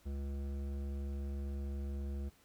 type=tone with hard clipping; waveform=sine; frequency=69.7 Hz; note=C#2; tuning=10 cents sharp; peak=-39 dBFS; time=0.05-2.3 s; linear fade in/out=20 ms; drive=13 dB; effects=pink hiss -67 dBFS RMS until 2.44 s

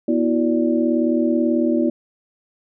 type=tone cluster; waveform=sine; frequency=244.2 / 325.1 / 363.4 / 582 Hz; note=B3 / E4 / F#4 / D5; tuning=-19 / -24 / -31 / -16 cents; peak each=-19 / -19 / -25 / -25 dBFS; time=0.08-1.9 s; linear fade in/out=5 ms; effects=none

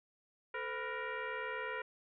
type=tone with frequency modulation; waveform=sine; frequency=440 Hz; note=A4; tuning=in tune; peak=-37 dBFS; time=0.54-1.82 s; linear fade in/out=5 ms; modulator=476 Hz; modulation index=3.9; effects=none

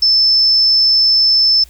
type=tone; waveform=sine; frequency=5274 Hz; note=E8; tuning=in tune; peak=-8 dBFS; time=0.02-1.64 s; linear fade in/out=5 ms; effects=added 60 Hz sine -40 dBFS peak until 1.69 s + white hiss -47 dBFS RMS until 1.69 s

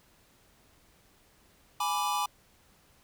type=chord; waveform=square; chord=G# diminished; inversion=none; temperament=equal; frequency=830.6 / 987.8 / 1174.7 Hz; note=G#5 / B5 / D6; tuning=0 / 0 / 0 cents; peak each=-33 dBFS; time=1.8-2.26 s; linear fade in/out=5 ms; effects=pink hiss -63 dBFS RMS until 3.03 s

